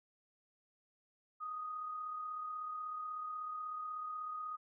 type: tone with amplitude modulation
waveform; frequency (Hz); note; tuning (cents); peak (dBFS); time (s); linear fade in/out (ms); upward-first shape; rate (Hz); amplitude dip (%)
sine; 1244.5; D#6; 0; -38; 1.4-4.57; 20; sine; 36.3; 35
effects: none